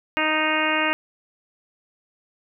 harmonic tone, 310.6 Hz, D#4, 3 cents flat, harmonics 1 / 2 / 3 / 4 / 5 / 6 / 7 / 8 / 9, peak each -28 / -28 / -28 / -28 / -28 / -28 / -28 / -28 / -28 dBFS, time 0.17-0.93 s, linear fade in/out 0 ms, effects none

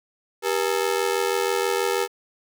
sawtooth ring-modulated tone, 435.9 Hz, A4, 16 cents flat, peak -14 dBFS, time 0.42-2.08 s, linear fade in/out 50 ms, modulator 43.1 Hz, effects 9-bit

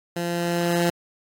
15% pulse tone with level ramp, 172.3 Hz, F3, 23 cents flat, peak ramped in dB -19 to -12 dBFS, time 0.16-0.9 s, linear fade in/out 5 ms, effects AAC 48 kbps

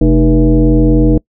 sine tone with frequency modulation, 129.8 Hz, C3, 13 cents flat, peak -5 dBFS, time 0.01-1.18 s, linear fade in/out 5 ms, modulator 176 Hz, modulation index 1.7, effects noise-tail reverb RT60 0.1 s tail -26 dB re dry

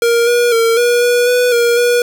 square tone with pitch steps, 468.4 / 480.1 / 457.5 / 481.3 / 484.9 / 492.9 / 473.2 / 483.1 Hz, A#4 / B4 / A#4 / B4 / B4 / B4 / A#4 / B4, +8 / -49 / -32 / -45 / -32 / -3 / +26 / -38 cents, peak -10 dBFS, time 0.02-2.02 s, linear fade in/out 2 ms, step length 250 ms, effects 8-bit

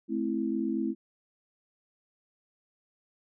sine chord, A minor, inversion none, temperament equal with one note detuned, 216.6 / 261.6 / 329.6 Hz, A3 / C4 / E4, -27 / 0 / 0 cents, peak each -32 / -32 / -31 dBFS, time 0.08-0.95 s, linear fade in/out 50 ms, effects none

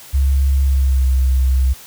sine tone with pitch glide, 68.2 to 65.12 Hz, C#2 to C2, -28 to -8 cents, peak -11 dBFS, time 0.13-1.74 s, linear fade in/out 20 ms, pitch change -80 cents, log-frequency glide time 0.64-1.07 s, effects white hiss -39 dBFS RMS until 1.86 s

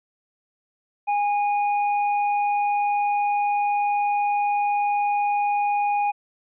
sine tone with tanh clipping, 821 Hz, G#5, 20 cents flat, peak -21 dBFS, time 1.07-6.12 s, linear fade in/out 20 ms, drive 9 dB, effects resampled to 8000 Hz

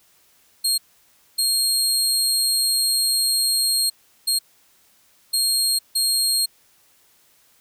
25% pulse tone bursts at uneven times, 4242 Hz, C8, 23 cents sharp, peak -13 dBFS, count 5, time 0.64-0.78 / 1.38-3.9 / 4.27-4.39 / 5.33-5.79 / 5.95-6.46 s, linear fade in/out 10 ms, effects white hiss -58 dBFS RMS until 7.6 s

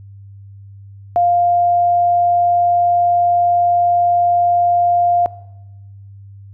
sine tone, 700 Hz, F5, 4 cents sharp, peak -10 dBFS, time 1.16-5.26 s, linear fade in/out 0 ms, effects noise-tail reverb RT60 1.0 s tail -20 dB re dry + added 99 Hz sine -35 dBFS peak until 6.53 s

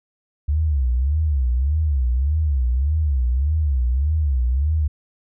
sine tone with vibrato, 69.3 Hz, C#2, in tune, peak -16 dBFS, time 0.48-4.88 s, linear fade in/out 10 ms, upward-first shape sine, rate 1.7 Hz, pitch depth 230 cents each way, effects none

